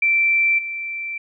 sine tone with level steps, 2342 Hz, D7, 5 cents flat, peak -14 / -25 dBFS, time 0.02-1.18 s, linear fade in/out 5 ms, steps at 0.58 s, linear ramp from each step 10 ms, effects none

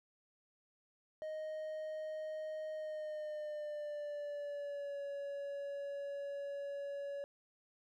triangle tone with pitch glide, 622.3 to 564.1 Hz, D#5 to C#5, 0 to +30 cents, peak -38 dBFS, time 1.22-7.24 s, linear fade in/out 0 ms, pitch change -170 cents, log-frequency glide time 2.73-5.01 s, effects none

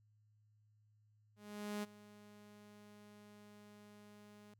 sawtooth tone with ADSR envelope, 207.7 Hz, G#3, in tune, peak -35 dBFS, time 1.36-4.54 s, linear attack 470 ms, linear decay 24 ms, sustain -19 dB, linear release 4 ms, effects added 106 Hz sine -69 dBFS peak until 4.59 s

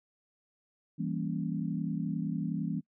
sine chord, E diminished seventh, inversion none, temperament equal, 164.81 / 196 / 233.1 / 277.2 Hz, E3 / G3 / Bb3 / Db4, 0 / 0 / 0 / 0 cents, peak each -34 / -36 / -37 / -38 dBFS, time 0.98-2.81 s, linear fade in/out 20 ms, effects noise-tail reverb RT60 0.1 s tail -23 dB re dry

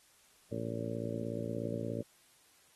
harmonic tone, 56.8 Hz, A#1, 44 cents flat, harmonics 2 / 3 / 4 / 5 / 6 / 7 / 8 / 9 / 10, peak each -41 / -45 / -42 / -44 / -45 / -48 / -43 / -50 / -43 dBFS, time 0.51-2.02 s, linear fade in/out 10 ms, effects white hiss -65 dBFS RMS until 2.75 s + AAC 32 kbps

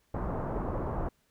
pink low-pass noise, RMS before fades -33 dBFS, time 0.14-1.09 s, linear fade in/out 5 ms, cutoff 1100 Hz, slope 24 dB/octave, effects pink hiss -71 dBFS RMS until 1.3 s

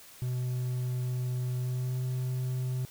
triangle tone with pitch glide, 125.3 to 127.49 Hz, B2 to C3, +25 to -45 cents, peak -27 dBFS, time 0.22-2.85 s, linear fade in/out 0 ms, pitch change +30 cents, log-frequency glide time 1.56-2.02 s, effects white hiss -52 dBFS RMS until 2.9 s

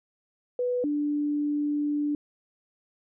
sine tone pair in turn, 493.9 / 293.7 Hz, B4 / D4, 0 / 0 cents, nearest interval major sixth, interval 900 cents, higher first, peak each -24 dBFS, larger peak neither, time 0.59-0.84 / 0.84-2.15 s, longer second, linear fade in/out 2 ms, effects none

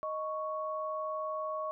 sine tone pair together, 623 / 1110.1 Hz, D#5 / C#6, +2 / +2 cents, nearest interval minor seventh, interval 1000 cents, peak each -36 / -36 dBFS, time 0.03-1.71 s, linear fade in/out 0 ms, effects none

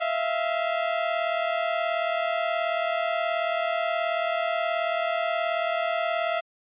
sawtooth tone pair together, 649.4 / 688 Hz, E5 / F5, -26 / -26 cents, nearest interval minor second, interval 100 cents, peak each -23 dBFS, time 0-6.41 s, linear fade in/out 20 ms, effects resampled to 8000 Hz

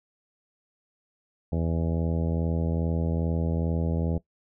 harmonic tone, 82.41 Hz, E2, in tune, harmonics 1 / 2 / 3 / 4 / 5 / 6 / 7 / 8 / 10, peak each -27 / -28 / -34 / -38 / -39 / -37 / -40 / -42 / -47 dBFS, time 1.52-4.18 s, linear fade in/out 5 ms, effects noise-tail reverb RT60 0.1 s tail -18 dB re dry

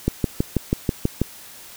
click train, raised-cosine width 3 ms, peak -5 dBFS, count 8, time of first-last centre 0.08-1.216 s, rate 6.16 Hz, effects white hiss -42 dBFS RMS until 1.76 s

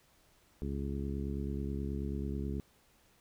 harmonic tone, 69.3 Hz, C#2, in tune, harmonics 1 / 2 / 3 / 4 / 5 / 6, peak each -37 / -41 / -40 / -44 / -45 / -46 dBFS, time 0.62-2.6 s, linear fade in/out 0 ms, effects pink hiss -67 dBFS RMS until 3.2 s

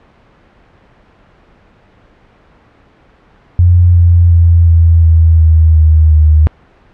sine tone with pitch steps, 88 / 86.34 / 84.71 / 83.11 / 81.54 / 80 / 78.49 / 77.01 Hz, F2 / F2 / E2 / E2 / E2 / D#2 / D#2 / D#2, +14 / -19 / +48 / +15 / -18 / +49 / +16 / -17 cents, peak -3 dBFS, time 3.59-6.47 s, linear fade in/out 0 ms, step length 360 ms, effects pink hiss -46 dBFS RMS until 6.93 s + low-pass 2000 Hz 12 dB/octave

